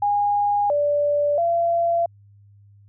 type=tone with pitch steps; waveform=sine; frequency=819 / 583 / 681 Hz; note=G#5 / D5 / F5; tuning=-24 / -13 / -44 cents; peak=-17 dBFS; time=0.02-2.06 s; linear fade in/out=5 ms; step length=680 ms; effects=added 101 Hz sine -48 dBFS peak until 2.88 s